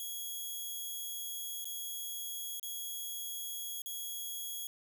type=tone with dropouts; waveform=5% pulse; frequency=3322 Hz; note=G#7; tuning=in tune; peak=-30 dBFS; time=0-4.67 s; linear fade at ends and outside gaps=1 ms; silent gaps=1.644-1.654 / 2.597-2.629 / 3.819-3.86 s; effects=12-bit